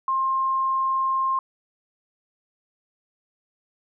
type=tone; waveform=sine; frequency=1061 Hz; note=C6; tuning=24 cents sharp; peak=-20 dBFS; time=0.08-1.39 s; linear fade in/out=2 ms; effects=none